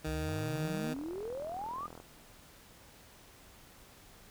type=tone; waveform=15% pulse; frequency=155.56 Hz; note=D#3; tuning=in tune; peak=-29 dBFS; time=0.04-0.94 s; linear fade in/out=10 ms
type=exponential sweep; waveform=sine; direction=up; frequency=59.7 to 1244.5 Hz; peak=-37 dBFS; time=0.06-1.87 s; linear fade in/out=10 ms
type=click train; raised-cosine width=1 ms; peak=-34 dBFS; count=72; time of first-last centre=0.29-2.001 s; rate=41.5 Hz
effects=pink hiss -57 dBFS RMS until 4.3 s